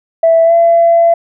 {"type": "tone with pitch glide", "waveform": "sine", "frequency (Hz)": [659.3, 675.5], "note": ["E5", "E5"], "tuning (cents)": [0, 42], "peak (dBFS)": -4, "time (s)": [0.23, 1.14], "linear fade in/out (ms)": 5, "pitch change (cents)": 42, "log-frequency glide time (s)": [0.44, 0.53], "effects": ["tanh soft clip ceiling 0 dBFS"]}